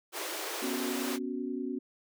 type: high-pass noise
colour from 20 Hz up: pink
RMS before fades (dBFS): -37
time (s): 0.12-1.19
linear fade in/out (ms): 50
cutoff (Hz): 310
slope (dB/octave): 96
type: chord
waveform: sine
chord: B suspended second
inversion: none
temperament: equal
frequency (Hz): 246.9 / 277.2 / 370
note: B3 / C#4 / F#4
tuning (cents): 0 / 0 / 0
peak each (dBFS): -36 / -36 / -38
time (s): 0.62-1.79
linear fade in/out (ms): 10
effects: none